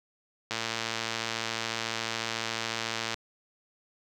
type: click train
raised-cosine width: 0.2 ms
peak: -13 dBFS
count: 301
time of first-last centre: 0.51-3.142 s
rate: 114 Hz
effects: high-pass 60 Hz 12 dB/octave + 9-bit